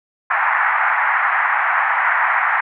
white band-pass noise, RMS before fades -17 dBFS, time 0.3-2.61 s, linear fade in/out 10 ms, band 770 to 2000 Hz, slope 48 dB/octave, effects none

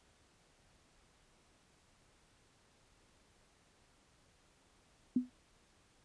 sine tone with exponential decay, 250 Hz, B3, 21 cents sharp, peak -24 dBFS, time 5.16-5.3 s, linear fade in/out 5 ms, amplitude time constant 30 ms, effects pink hiss -69 dBFS RMS until 6.04 s + resampled to 22050 Hz

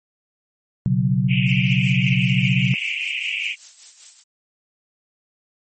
sine chord, B suspended second, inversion none, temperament equal, 123.47 / 138.59 / 185 Hz, B2 / C#3 / F#3, 0 / 0 / 0 cents, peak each -20 dBFS, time 0.86-2.74 s, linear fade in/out 0 ms
white band-pass noise, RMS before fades -25 dBFS, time 1.28-3.56 s, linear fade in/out 50 ms, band 2200 to 2900 Hz, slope 96 dB/octave
violet noise with tremolo, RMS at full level -32 dBFS, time 1.45-4.24 s, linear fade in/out 50 ms, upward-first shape sine, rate 5.1 Hz, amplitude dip 65%
effects MP3 32 kbps

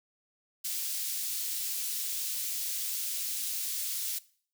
white high-pass noise, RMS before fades -34 dBFS, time 0.64-4.19 s, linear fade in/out 10 ms, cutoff 3700 Hz, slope 12 dB/octave, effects noise-tail reverb RT60 0.5 s tail -20 dB re dry

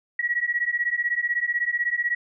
sine beating tone pair, 1911 / 1927 Hz, A#6 / B6, +43 / -43 cents, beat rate 16 Hz, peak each -25 dBFS, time 0.19-2.15 s, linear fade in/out 5 ms, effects none

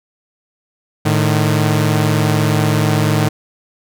sawtooth tone pair together, 108.6 / 152.68 Hz, A2 / D#3, -22 / -32 cents, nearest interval tritone, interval 590 cents, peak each -11 dBFS, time 1.05-3.29 s, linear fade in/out 10 ms, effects none

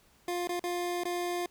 25% pulse tone with dropouts, 351.9 Hz, F4, 13 cents sharp, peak -27 dBFS, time 0.28-1.46 s, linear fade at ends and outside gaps 2 ms, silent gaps 0.473-0.492 / 0.595-0.639 / 1.036-1.053 s, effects pink hiss -64 dBFS RMS until 1.5 s

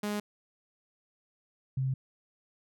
sawtooth / sine tone pair in turn, 207.7 / 132.13 Hz, G#3 / C3, 0 / +17 cents, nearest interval minor sixth, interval 783 cents, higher first, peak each -27 dBFS, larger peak neither, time 0.03-0.2 / 1.77-1.94 s, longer neither, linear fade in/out 5 ms, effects none

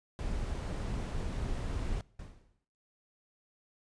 brown noise, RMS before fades -35 dBFS, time 0.19-2.01 s, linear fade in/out 0 ms
brown noise with exponential decay, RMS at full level -42 dBFS, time 2.19-2.65 s, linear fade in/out 5 ms, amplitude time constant 98 ms
effects noise-tail reverb RT60 0.7 s tail -23 dB re dry + resampled to 22050 Hz

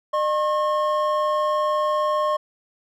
triangle tone pair together, 606 / 1079.8 Hz, D#5 / C#6, -46 / -46 cents, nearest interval minor seventh, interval 1000 cents, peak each -20 dBFS, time 0.13-2.37 s, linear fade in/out 10 ms, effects none

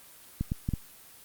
clicks, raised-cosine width 5 ms, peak -16 dBFS, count 4, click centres 0.41 / 0.519 / 0.689 / 0.737 s, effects white hiss -52 dBFS RMS until 1.24 s + Opus 24 kbps

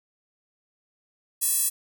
square tone with high-pass filter, 370.2 Hz, F#4, 1 cent sharp, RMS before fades -24 dBFS, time 1.41-1.7 s, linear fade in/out 20 ms, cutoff 9800 Hz, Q 2, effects none

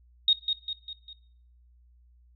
sine tone with echo, 3727 Hz, A#7, 1 cent flat, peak -17 dBFS, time 0.28-0.33 s, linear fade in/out 2 ms, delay 200 ms, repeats 4, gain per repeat -6 dB, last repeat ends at 1.13 s, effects noise-tail reverb RT60 0.7 s tail -22 dB re dry + added 60 Hz sine -56 dBFS peak until 2.35 s

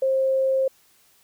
sine tone, 531 Hz, C5, 25 cents sharp, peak -18 dBFS, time 0.02-0.68 s, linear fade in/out 5 ms, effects white hiss -59 dBFS RMS until 1.23 s

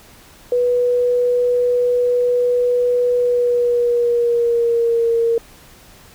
sine tone with pitch glide, 490 to 462.5 Hz, B4 to A#4, -14 to -14 cents, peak -13 dBFS, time 0.52-5.38 s, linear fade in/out 2 ms, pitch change -100 cents, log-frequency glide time 3.15-5.1 s, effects pink hiss -45 dBFS RMS until 6.14 s

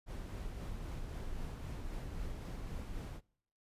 brown noise with tremolo, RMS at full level -41 dBFS, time 0.06-3.21 s, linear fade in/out 50 ms, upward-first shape sine, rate 3.8 Hz, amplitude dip 25%, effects noise-tail reverb RT60 0.7 s tail -26 dB re dry + resampled to 32000 Hz

